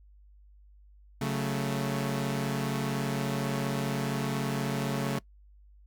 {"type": "chord", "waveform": "sawtooth", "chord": "F# minor", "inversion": "second", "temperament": "equal", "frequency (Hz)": [138.59, 185, 220], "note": ["C#3", "F#3", "A3"], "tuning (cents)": [0, 0, 0], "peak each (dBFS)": [-27, -33, -29], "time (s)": [1.21, 5.19], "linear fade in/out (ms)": 5, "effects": ["noise-tail reverb RT60 0.1 s tail -22 dB re dry", "added 50 Hz sine -53 dBFS peak until 5.86 s"]}